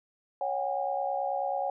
sine chord, C# suspended fourth, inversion none, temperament equal with one note detuned, 554.4 / 740 / 809.3 Hz, C#5 / F#5 / G#5, 0 / 0 / -45 cents, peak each -33 / -32 / -32 dBFS, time 0.41-1.7 s, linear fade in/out 2 ms, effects none

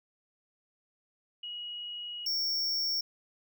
sine / square tone pair in turn, 2902 / 5478 Hz, F#7 / F8, -34 / -34 cents, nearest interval major seventh, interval 1100 cents, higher second, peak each -37 / -29 dBFS, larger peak second, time 1.43-2.26 / 2.26-3.01 s, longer first, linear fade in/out 5 ms, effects none

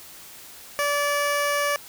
15% pulse tone, 578 Hz, D5, 28 cents flat, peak -15 dBFS, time 0.79-1.76 s, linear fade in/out 0 ms, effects white hiss -44 dBFS RMS until 1.88 s

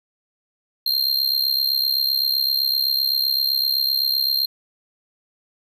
square tone with amplitude modulation, 4190 Hz, C8, 2 cents sharp, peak -15 dBFS, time 0.86-4.46 s, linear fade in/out 5 ms, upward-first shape sine, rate 67.8 Hz, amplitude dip 80%, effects none

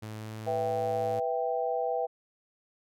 sawtooth tone with pitch glide, 108.5 to 109.51 Hz, A2 to A2, -24 to -8 cents, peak -34 dBFS, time 0.02-1.2 s, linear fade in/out 10 ms, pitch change +16 cents, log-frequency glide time 0.19-0.31 s
sine chord, E minor, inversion second, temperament equal, 493.9 / 659.3 / 784 Hz, B4 / E5 / G5, 0 / 0 / 0 cents, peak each -31 / -32 / -32 dBFS, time 0.46-2.07 s, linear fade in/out 20 ms
effects none

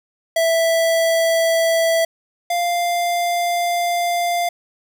square tone pair in turn, 659.3 / 696.8 Hz, E5 / F5, 0 / -4 cents, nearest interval minor second, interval 96 cents, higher second, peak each -15 / -18 dBFS, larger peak first, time 0.36-2.05 / 2.5-4.49 s, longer second, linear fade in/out 5 ms, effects none

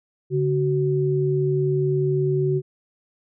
sine tone pair together, 142.5 / 373.9 Hz, C#3 / F#4, +48 / +18 cents, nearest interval octave + perfect fourth, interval 1670 cents, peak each -21 dBFS, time 0.3-2.62 s, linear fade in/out 50 ms, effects none

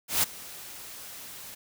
white noise with ADSR envelope, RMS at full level -22 dBFS, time 0.08-1.55 s, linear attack 150 ms, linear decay 15 ms, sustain -21 dB, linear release 11 ms, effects none

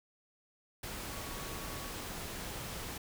sine tone in noise, 1121 Hz, C#6, 19 cents sharp, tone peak -51 dBFS, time 1.1-1.92 s, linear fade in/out 5 ms, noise pink, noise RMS -42 dBFS, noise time 0.83-2.98 s, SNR -12 dB, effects none

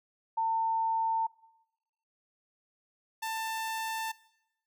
sine / sawtooth tone pair in turn, 900 / 890.2 Hz, A5 / A5, +39 / +20 cents, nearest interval unison, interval 19 cents, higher first, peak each -26 / -29 dBFS, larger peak first, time 0.37-1.27 / 3.22-4.12 s, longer neither, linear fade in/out 10 ms, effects noise-tail reverb RT60 0.9 s tail -21 dB re dry

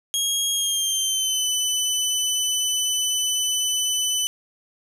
20% pulse tone with pitch glide, 3276 to 3004 Hz, G#7 to F#7, -24 to +26 cents, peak -15 dBFS, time 0.14-4.27 s, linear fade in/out 0 ms, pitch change -150 cents, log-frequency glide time 0.53-1.48 s, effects none

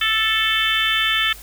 harmonic tone, 440 Hz, A4, in tune, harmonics 3 / 4 / 5 / 6 / 7 / 8, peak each -25 / -22 / -25 / -26 / -22 / -23 dBFS, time 0.01-1.33 s, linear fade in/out 5 ms, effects added 50 Hz sine -41 dBFS peak until 1.42 s + white hiss -41 dBFS RMS until 1.42 s

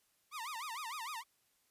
sawtooth tone with vibrato, 1058 Hz, C6, 19 cents sharp, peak -37 dBFS, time 0.31-1.24 s, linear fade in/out 50 ms, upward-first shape sine, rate 6.6 Hz, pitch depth 300 cents each way, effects white hiss -75 dBFS RMS until 1.7 s + resampled to 32000 Hz

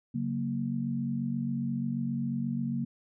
sine chord, F# major, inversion second, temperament equal, 138.59 / 185 / 233.1 Hz, C#3 / F#3 / A#3, 0 / 0 / 0 cents, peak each -34 / -36 / -31 dBFS, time 0.14-2.85 s, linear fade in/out 10 ms, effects none

